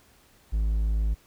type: tone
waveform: triangle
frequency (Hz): 53.6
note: A1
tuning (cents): -45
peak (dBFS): -20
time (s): 0.52-1.15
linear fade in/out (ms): 20
effects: pink hiss -59 dBFS RMS until 1.26 s